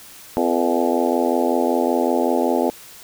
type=harmonic tone with a mistuned harmonic; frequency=85.3 Hz; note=F2; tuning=40 cents flat; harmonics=3 / 4 / 5 / 6 / 7 / 8 / 9 / 10; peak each=-22 / -23 / -24 / -25 / -25 / -26 / -27 / -27 dBFS; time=0.37-2.7 s; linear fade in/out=0 ms; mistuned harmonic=6; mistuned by=-55 cents; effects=white hiss -42 dBFS RMS until 3.03 s